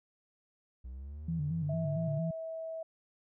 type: linear sweep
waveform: triangle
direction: up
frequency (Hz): 60.5 to 116.54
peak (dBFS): -39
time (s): 0.84-2.19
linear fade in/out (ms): 10
type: tone with vibrato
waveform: sine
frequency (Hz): 155.8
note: D#3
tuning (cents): +3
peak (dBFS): -31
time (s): 1.28-2.31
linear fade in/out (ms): 5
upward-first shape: square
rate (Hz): 4.4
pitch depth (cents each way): 98
type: tone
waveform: sine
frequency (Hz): 649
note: E5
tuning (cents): -27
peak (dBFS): -37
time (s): 1.69-2.83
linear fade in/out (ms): 5
effects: none